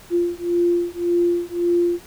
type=beating tone pair; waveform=sine; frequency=346.5 / 348.3 Hz; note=F4 / F4; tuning=-14 / -5 cents; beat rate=1.8 Hz; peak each=-20 dBFS; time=0.1-2 s; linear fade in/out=50 ms; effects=pink hiss -45 dBFS RMS until 2.06 s